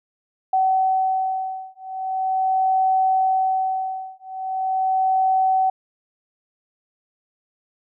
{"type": "beating tone pair", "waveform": "sine", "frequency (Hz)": [758, 758.41], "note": ["F#5", "F#5"], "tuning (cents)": [42, 43], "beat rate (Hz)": 0.41, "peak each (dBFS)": -21, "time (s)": [0.53, 5.7], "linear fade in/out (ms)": 5, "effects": []}